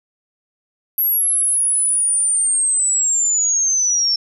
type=linear sweep; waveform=sine; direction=down; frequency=11680 to 5370 Hz; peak=-14 dBFS; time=0.98-4.16 s; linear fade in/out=5 ms; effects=none